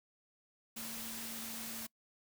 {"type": "tone in noise", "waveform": "sine", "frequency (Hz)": 226.9, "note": "A#3", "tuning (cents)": -47, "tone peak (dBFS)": -49, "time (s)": [0.76, 1.87], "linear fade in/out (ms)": 10, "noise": "white", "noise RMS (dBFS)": -44, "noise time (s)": [0.76, 1.87], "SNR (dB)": -8, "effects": ["noise-tail reverb RT60 0.1 s tail -24 dB re dry"]}